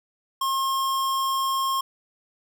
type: tone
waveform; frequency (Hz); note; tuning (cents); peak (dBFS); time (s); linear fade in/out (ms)
square; 1073; C6; +43; -23; 0.41-1.81; 5
effects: none